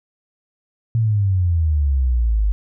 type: exponential sweep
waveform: sine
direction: down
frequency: 116.54 to 49.55 Hz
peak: -14 dBFS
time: 0.95-2.52 s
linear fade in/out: 0 ms
effects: none